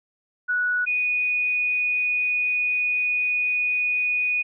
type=tone pair in turn; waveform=sine; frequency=1471 / 2474 Hz; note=F#6 / D#7; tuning=-11 / -10 cents; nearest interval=major sixth; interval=901 cents; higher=second; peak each=-20 dBFS; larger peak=neither; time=0.48-0.86 / 0.86-4.43 s; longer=second; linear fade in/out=20 ms; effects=none